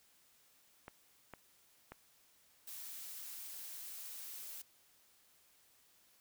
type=clicks; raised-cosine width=0.5 ms; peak=-33 dBFS; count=3; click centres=0.881 / 1.337 / 1.92 s
type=noise; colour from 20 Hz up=blue; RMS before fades=-48 dBFS; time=2.67-4.62 s; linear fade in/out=5 ms
effects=white hiss -69 dBFS RMS until 6.2 s